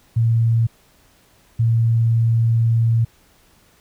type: tone pair in turn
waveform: sine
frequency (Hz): 114.8 / 114.8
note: A#2 / A#2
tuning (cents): -26 / -26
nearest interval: unison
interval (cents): 0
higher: neither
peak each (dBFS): -13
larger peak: neither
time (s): 0.16-0.67 / 1.59-3.05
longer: second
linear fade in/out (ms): 10
effects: pink hiss -55 dBFS RMS until 3.8 s